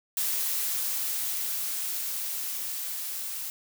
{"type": "noise with level ramp", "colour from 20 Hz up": "blue", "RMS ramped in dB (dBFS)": [-28, -35], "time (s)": [0.17, 3.5], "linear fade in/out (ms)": 2, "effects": []}